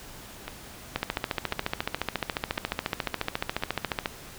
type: two click trains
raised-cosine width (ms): 0.3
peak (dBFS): -17 / -10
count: 4 / 45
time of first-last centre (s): 0.48-3.625 / 0.96-4.059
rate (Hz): 0.954 / 14.2
effects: pink hiss -45 dBFS RMS until 4.38 s